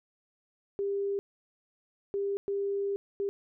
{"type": "tone bursts at uneven times", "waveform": "sine", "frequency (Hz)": 398.9, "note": "G4", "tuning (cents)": 30, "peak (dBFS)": -28, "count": 4, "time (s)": [[0.79, 1.19], [2.14, 2.37], [2.48, 2.96], [3.2, 3.29]], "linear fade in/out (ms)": 0, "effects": []}